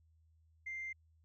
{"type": "tone", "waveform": "sine", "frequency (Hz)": 2093, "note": "C7", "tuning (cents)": 0, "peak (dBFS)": -39, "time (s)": [0.66, 0.93], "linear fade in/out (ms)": 10, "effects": ["tanh soft clip ceiling -36 dBFS", "added 80 Hz sine -66 dBFS peak until 1.24 s"]}